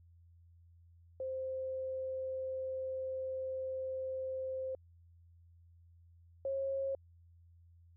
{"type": "tone pair in turn", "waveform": "sine", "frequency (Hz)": [523.3, 541.9], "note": ["C5", "C#5"], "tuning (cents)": [0, -39], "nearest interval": "minor second", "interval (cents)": 61, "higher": "second", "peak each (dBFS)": [-36, -33], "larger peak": "second", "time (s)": [[1.2, 4.75], [6.45, 6.95]], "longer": "first", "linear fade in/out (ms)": 2, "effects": ["added 85 Hz sine -59 dBFS peak until 7.96 s"]}